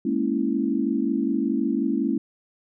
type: chord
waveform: sine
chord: A# half-diminished seventh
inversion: third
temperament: equal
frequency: 207.7 / 233.1 / 277.2 / 329.6 Hz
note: G#3 / A#3 / C#4 / E4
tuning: 0 / 0 / 0 / 0 cents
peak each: -28 / -26 / -25 / -27 dBFS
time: 0.05-2.18 s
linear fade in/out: 5 ms
effects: none